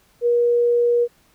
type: tone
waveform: sine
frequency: 477.8 Hz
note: A#4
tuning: 43 cents sharp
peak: -14 dBFS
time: 0.21-1.08 s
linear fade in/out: 50 ms
effects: pink hiss -58 dBFS RMS until 1.34 s